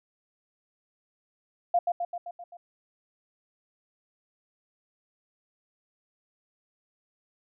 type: tone with echo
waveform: sine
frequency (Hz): 698.5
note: F5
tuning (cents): 0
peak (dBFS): -19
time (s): 1.74-1.79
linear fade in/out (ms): 5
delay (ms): 130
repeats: 6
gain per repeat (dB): -4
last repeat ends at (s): 2.57
effects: none